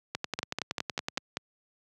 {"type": "two click trains", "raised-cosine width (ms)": 0.2, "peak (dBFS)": [-13, -13], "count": [6, 12], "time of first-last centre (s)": [[0.39, 1.37], [0.15, 1.178]], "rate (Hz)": [5.1, 10.7], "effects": ["high-pass 100 Hz 12 dB/octave"]}